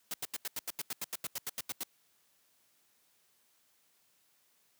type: noise bursts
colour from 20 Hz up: white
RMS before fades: -37 dBFS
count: 16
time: 0.11-1.834 s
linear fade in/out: 2 ms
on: 29 ms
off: 84 ms
effects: white hiss -71 dBFS RMS until 4.79 s + high-pass 100 Hz 12 dB/octave